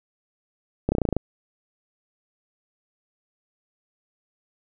slowing click train, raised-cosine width 2 ms, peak -8 dBFS, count 9, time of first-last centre 0.89-1.166 s, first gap 30 ms, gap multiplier 1.04, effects none

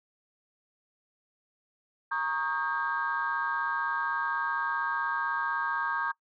sine chord, Eb dominant seventh, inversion second, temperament equal with one note detuned, 932.3 / 1108.7 / 1244.5 / 1600 Hz, Bb5 / Db6 / Eb6 / G6, 0 / 0 / 0 / +35 cents, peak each -33 / -33 / -35 / -31 dBFS, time 2.11-6.12 s, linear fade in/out 10 ms, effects noise-tail reverb RT60 0.1 s tail -22 dB re dry + tanh soft clip ceiling -19 dBFS

